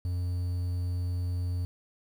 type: tone with quantisation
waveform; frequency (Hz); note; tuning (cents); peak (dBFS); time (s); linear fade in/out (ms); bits
triangle; 89.1; F2; +35; -26; 0.05-1.65; 0; 9
effects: none